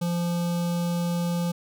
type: tone with notch filter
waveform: square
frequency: 172.8 Hz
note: F3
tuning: 18 cents flat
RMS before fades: -26 dBFS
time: 0.01-1.52 s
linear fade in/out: 10 ms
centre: 1900 Hz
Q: 1.2
effects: none